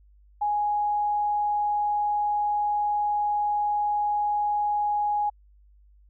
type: tone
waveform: sine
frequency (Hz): 830.6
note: G#5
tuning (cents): 0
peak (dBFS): -22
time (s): 0.41-5.3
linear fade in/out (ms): 10
effects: added 50 Hz sine -53 dBFS peak until 6.09 s